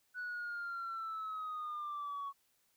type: linear sweep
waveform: sine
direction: down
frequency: 1485 to 1108.7 Hz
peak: -37 dBFS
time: 0.14-2.33 s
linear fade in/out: 50 ms
effects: tanh soft clip ceiling -36 dBFS + white hiss -75 dBFS RMS until 2.76 s